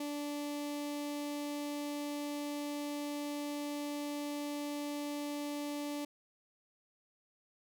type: tone with notch filter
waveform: sawtooth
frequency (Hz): 291.3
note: D4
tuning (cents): -14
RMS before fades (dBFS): -39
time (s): 0-6.05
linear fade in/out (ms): 5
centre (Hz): 1500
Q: 1.5
effects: none